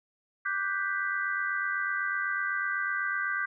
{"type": "chord", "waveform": "sine", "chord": "G major seventh", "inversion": "second", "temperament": "equal", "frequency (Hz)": [1174.7, 1480, 1568, 1975.5], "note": ["D6", "F#6", "G6", "B6"], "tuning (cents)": [0, 0, 0, 0], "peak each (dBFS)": [-35, -36, -30, -36], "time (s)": [0.45, 3.46], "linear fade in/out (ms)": 10, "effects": []}